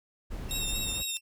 brown noise, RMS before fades -36 dBFS, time 0.3-1.03 s, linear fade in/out 20 ms
sawtooth tone with tremolo, 2699 Hz, E7, 40 cents sharp, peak -32 dBFS, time 0.48-1.21 s, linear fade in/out 50 ms, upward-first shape triangle, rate 15 Hz, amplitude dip 80%
20% pulse tone with vibrato, 3720 Hz, A#7, 4 cents flat, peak -26 dBFS, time 0.51-1.17 s, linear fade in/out 0 ms, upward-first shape sine, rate 4.3 Hz, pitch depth 39 cents each way
effects none

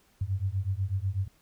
sine beating tone pair, 92.5 / 100.6 Hz, F#2 / G2, 0 / +45 cents, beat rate 8.1 Hz, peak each -30 dBFS, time 0.21-1.28 s, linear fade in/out 5 ms, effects pink hiss -65 dBFS RMS until 1.41 s

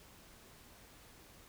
silence, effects pink hiss -59 dBFS RMS until 1.48 s

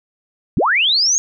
sine linear sweep, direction up, 88.6 to 6645 Hz, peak -12 dBFS, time 0.57-1.18 s, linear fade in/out 0 ms, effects none

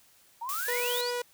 sine exponential sweep, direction up, 886 to 5080 Hz, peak -33 dBFS, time 0.41-1.11 s, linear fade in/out 10 ms
blue noise, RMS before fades -35 dBFS, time 0.49-1.01 s, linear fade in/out 0 ms
sawtooth tone, 487.3 Hz, B4, 23 cents flat, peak -26 dBFS, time 0.68-1.22 s, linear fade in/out 5 ms
effects white hiss -61 dBFS RMS until 1.33 s

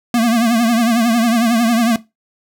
square tone with vibrato, 231.7 Hz, A#3, 10 cents flat, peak -12 dBFS, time 0.14-1.96 s, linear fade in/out 2 ms, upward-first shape triangle, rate 11 Hz, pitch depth 100 cents each way, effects noise-tail reverb RT60 0.2 s tail -17 dB re dry

